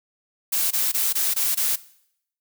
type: noise bursts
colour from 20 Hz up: blue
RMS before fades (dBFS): -22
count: 6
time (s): 0.52-1.76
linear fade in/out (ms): 10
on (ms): 190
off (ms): 20
effects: noise-tail reverb RT60 0.7 s tail -19 dB re dry